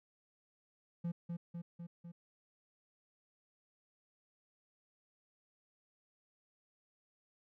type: tone with echo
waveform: triangle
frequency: 171.1 Hz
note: F3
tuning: 35 cents flat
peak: -33 dBFS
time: 1.04-1.12 s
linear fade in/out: 10 ms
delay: 250 ms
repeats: 4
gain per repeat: -3 dB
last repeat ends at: 2.12 s
effects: none